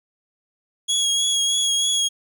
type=tone with vibrato; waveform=25% pulse; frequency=3322 Hz; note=G#7; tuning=in tune; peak=-14 dBFS; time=0.88-2.09 s; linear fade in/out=20 ms; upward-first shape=triangle; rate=3.2 Hz; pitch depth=26 cents each way; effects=none